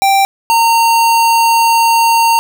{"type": "tone pair in turn", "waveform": "square", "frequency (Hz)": [784, 919], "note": ["G5", "A#5"], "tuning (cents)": [0, -25], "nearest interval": "minor third", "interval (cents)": 275, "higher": "second", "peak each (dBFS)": -8, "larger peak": "neither", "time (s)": [[0.02, 0.25], [0.5, 2.39]], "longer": "second", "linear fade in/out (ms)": 0, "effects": []}